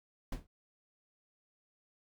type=noise with exponential decay; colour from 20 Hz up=brown; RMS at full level=-31 dBFS; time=0.32-0.47 s; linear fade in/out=5 ms; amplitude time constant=31 ms; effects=none